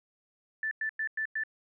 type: tone bursts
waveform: sine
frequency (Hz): 1760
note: A6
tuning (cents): 0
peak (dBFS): -29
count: 5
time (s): 0.63-1.436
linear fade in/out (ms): 2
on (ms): 82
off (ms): 99
effects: none